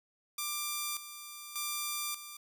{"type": "tone with tremolo", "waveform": "5% pulse", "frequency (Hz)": 1185, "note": "D6", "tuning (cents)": 15, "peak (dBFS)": -22, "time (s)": [0.38, 2.37], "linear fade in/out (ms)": 5, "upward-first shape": "square", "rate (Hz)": 0.85, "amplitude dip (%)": 70, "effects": []}